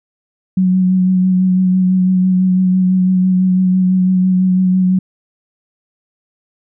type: tone with vibrato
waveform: sine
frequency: 185 Hz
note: F#3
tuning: in tune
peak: -9 dBFS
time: 0.57-4.99 s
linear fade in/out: 5 ms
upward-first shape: sine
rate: 6 Hz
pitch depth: 20 cents each way
effects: none